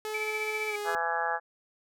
sawtooth tone with pitch glide, 430 to 415.1 Hz, A4 to G#4, -40 to -1 cents, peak -29 dBFS, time 0.05-0.95 s, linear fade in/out 0 ms, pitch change -61 cents, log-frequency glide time 0.68-0.75 s
sine tone with tremolo, 2315 Hz, D7, 25 cents flat, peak -29 dBFS, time 0.14-0.76 s, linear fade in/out 5 ms, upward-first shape sine, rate 15 Hz, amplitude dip 65%
harmonic tone, 167.6 Hz, E3, 29 cents sharp, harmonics 3 / 4 / 5 / 6 / 7 / 8 / 9 / 10, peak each -38 / -36 / -31 / -41 / -37 / -37 / -39 / -33 dBFS, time 0.84-1.4 s, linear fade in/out 50 ms
effects none

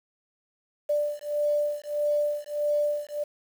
sine beating tone pair, 589 / 590.6 Hz, D5 / D5, +5 / +10 cents, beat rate 1.6 Hz, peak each -27 / -27 dBFS, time 0.89-3.24 s, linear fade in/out 10 ms, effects 8-bit

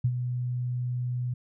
sine tone with ADSR envelope, 123.8 Hz, B2, 5 cents sharp, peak -19 dBFS, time 0.04-1.34 s, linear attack 8 ms, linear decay 60 ms, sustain -8 dB, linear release 7 ms, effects none

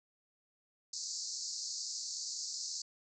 pink band-pass noise, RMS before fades -41 dBFS, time 0.93-2.82 s, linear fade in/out 5 ms, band 4300 to 7400 Hz, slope 96 dB/octave, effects none

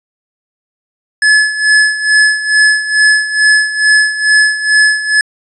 square tone with tremolo, 1713 Hz, A6, 47 cents flat, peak -5 dBFS, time 1.22-5.21 s, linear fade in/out 2 ms, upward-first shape sine, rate 2.3 Hz, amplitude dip 75%, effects resampled to 22050 Hz

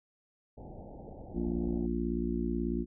pink low-pass noise, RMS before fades -46 dBFS, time 0.57-1.87 s, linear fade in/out 10 ms, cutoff 840 Hz, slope 96 dB/octave
harmonic tone, 58.27 Hz, A#1, in tune, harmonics 1 / 3 / 4 / 5 / 6, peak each -36 / -37 / -34 / -38 / -36 dBFS, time 1.33-2.86 s, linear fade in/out 50 ms
effects none

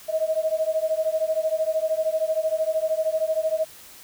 sine beating tone pair, 628 / 641 Hz, D#5 / E5, +16 / -49 cents, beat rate 13 Hz, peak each -24 / -24 dBFS, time 0.08-3.65 s, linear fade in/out 20 ms, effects white hiss -46 dBFS RMS until 4.03 s

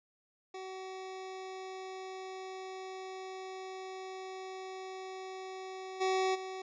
25% pulse tone with level steps, 377.5 Hz, F#4, 35 cents sharp, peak -38 / -25 / -36 dBFS, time 0.54-6.62 s, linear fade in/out 5 ms, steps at 6 / 6.34 s, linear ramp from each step 20 ms, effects resampled to 16000 Hz

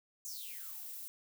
violet noise with high-pass filter sweep, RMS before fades -45 dBFS, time 0.25-1.08 s, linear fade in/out 0 ms, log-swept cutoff 6900 to 240 Hz, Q 8.8, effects none

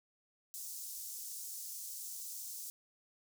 pink high-pass noise, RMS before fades -45 dBFS, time 0.54-2.7 s, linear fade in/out 0 ms, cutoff 6000 Hz, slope 24 dB/octave, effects none

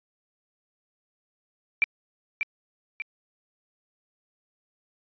sine tone with echo, 2343 Hz, D7, 5 cents flat, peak -17 dBFS, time 1.82-1.84 s, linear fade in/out 0 ms, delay 590 ms, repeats 2, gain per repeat -6 dB, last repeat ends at 3.02 s, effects resampled to 11025 Hz

